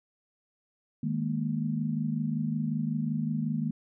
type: chord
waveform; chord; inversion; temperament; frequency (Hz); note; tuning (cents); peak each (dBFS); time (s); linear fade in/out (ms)
sine; D# suspended fourth; none; equal; 155.56 / 207.7 / 233.1; D#3 / G#3 / A#3; 0 / 0 / 0; -31 / -33 / -31; 1.03-3.71; 5
effects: none